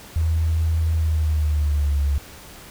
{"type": "tone with pitch glide", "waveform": "sine", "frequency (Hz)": [80.8, 70.75], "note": ["E2", "C#2"], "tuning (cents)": [-34, 36], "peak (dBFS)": -17, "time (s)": [0.16, 2.18], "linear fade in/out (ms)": 0, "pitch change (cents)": -230, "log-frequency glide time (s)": [0.93, 2.02], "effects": ["pink hiss -42 dBFS RMS until 2.7 s"]}